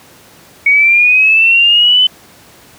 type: linear sweep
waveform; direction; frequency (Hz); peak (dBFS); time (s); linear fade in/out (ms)
sine; up; 2226 to 3039; -5; 0.66-2.07; 5
effects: pink hiss -41 dBFS RMS until 2.78 s + high-pass 100 Hz 12 dB/octave